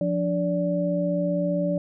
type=tone cluster; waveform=sine; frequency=175.9 / 291.2 / 579 Hz; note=F3 / D4 / D5; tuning=+13 / -15 / -25 cents; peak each=-25 / -29 / -25 dBFS; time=0.01-1.78 s; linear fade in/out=2 ms; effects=none